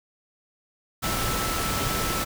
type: tone in noise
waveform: sine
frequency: 1318.5 Hz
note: E6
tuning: in tune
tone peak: -32 dBFS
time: 1.02-2.25 s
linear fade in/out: 20 ms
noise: pink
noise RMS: -27 dBFS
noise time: 1.02-2.25 s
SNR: -8 dB
effects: none